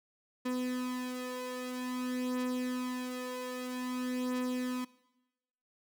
35% pulse beating tone pair, 251.1 / 251.61 Hz, B3 / B3, +29 / +32 cents, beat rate 0.51 Hz, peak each -38 / -34 dBFS, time 0.45-4.85 s, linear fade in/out 10 ms, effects noise-tail reverb RT60 1.0 s tail -20 dB re dry

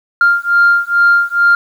sine beating tone pair, 1396.9 / 1399.2 Hz, F6 / F6, 0 / +3 cents, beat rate 2.3 Hz, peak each -10 dBFS, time 0.21-1.55 s, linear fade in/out 2 ms, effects tanh soft clip ceiling -2 dBFS + 7-bit

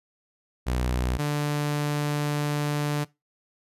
sawtooth tone pair in turn, 62 / 147.2 Hz, B1 / D3, +7 / +4 cents, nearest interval octave + minor third, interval 1497 cents, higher second, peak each -20 dBFS, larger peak neither, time 0.66-1.18 / 1.18-3.05 s, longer second, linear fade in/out 20 ms, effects noise-tail reverb RT60 0.2 s tail -20 dB re dry + resampled to 32000 Hz

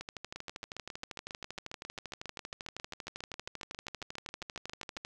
two click trains, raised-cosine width 0.2 ms, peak -23 / -24 dBFS, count 65 / 35, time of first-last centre 0.01-5.049 / 0.36-4.967 s, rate 12.7 / 7.38 Hz, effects none

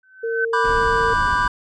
sine tone with exponential growth, 1527 Hz, G6, 46 cents flat, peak -16 dBFS, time 0.03-0.45 s, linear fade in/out 5 ms, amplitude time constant 91 ms
sine tone, 457.4 Hz, A#4, 33 cents flat, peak -21 dBFS, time 0.23-1.14 s, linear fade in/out 10 ms
triangle chord, G major seventh, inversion first, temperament equal with one note detuned, 987.8 / 1174.7 / 1480 / 1588 Hz, B5 / D6 / F#6 / G6, 0 / 0 / 0 / +22 cents, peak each -18 / -21 / -24 / -21 dBFS, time 0.53-1.48 s, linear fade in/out 5 ms
brown noise, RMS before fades -28 dBFS, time 0.64-1.48 s, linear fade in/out 10 ms
effects resampled to 22050 Hz

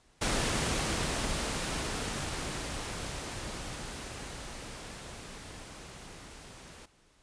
pink noise with level ramp, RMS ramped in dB -29 to -50 dBFS, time 0.21-6.86 s, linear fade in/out 10 ms, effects pink hiss -65 dBFS RMS until 7.22 s + resampled to 22050 Hz

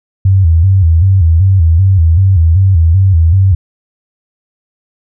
sine tone with vibrato, 88.6 Hz, F2, 25 cents sharp, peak -4 dBFS, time 0.25-3.55 s, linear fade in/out 5 ms, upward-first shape square, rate 2.6 Hz, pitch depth 140 cents each way, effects none

